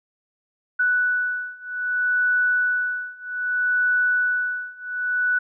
sine beating tone pair, 1482 / 1482.63 Hz, F#6 / F#6, +2 / +3 cents, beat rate 0.63 Hz, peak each -23 / -22 dBFS, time 0.79-5.39 s, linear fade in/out 10 ms, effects none

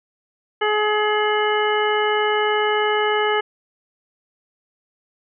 harmonic tone, 423.1 Hz, G#4, 32 cents sharp, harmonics 1 / 2 / 3 / 4 / 5 / 7, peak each -20 / -23 / -25 / -26 / -27 / -28 dBFS, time 0.61-3.41 s, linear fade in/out 10 ms, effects none

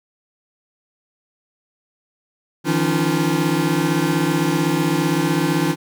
square tone cluster, 155.1 / 170.8 / 279.2 / 307.3 / 344.8 Hz, D#3 / F3 / C#4 / D#4 / F4, -5 / -38 / +13 / -21 / -22 cents, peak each -24 dBFS, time 2.64-5.76 s, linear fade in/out 50 ms, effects none

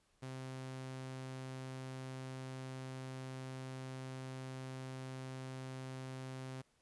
sawtooth tone, 130.81 Hz, C3, in tune, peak -40 dBFS, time 0.22-6.62 s, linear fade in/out 10 ms, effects pink hiss -75 dBFS RMS until 6.81 s + resampled to 24000 Hz

